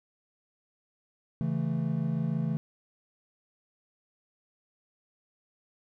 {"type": "chord", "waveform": "triangle", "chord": "A major", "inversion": "first", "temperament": "equal", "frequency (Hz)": [138.59, 164.81, 220], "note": ["C#3", "E3", "A3"], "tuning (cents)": [0, 0, 0], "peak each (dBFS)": [-30, -28, -31], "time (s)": [1.41, 2.57], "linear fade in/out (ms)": 0, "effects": []}